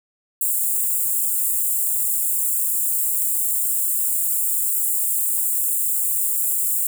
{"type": "high-pass noise", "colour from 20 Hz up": "white", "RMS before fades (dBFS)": -21, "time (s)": [0.41, 6.87], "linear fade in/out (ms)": 2, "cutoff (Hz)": 7300, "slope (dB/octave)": 96, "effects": []}